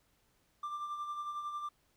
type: tone with tremolo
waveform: triangle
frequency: 1184 Hz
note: D6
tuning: 14 cents sharp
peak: -33 dBFS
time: 0.63-1.69 s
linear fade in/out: 5 ms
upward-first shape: sine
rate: 11 Hz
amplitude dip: 50%
effects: tanh soft clip ceiling -29 dBFS + pink hiss -73 dBFS RMS until 1.96 s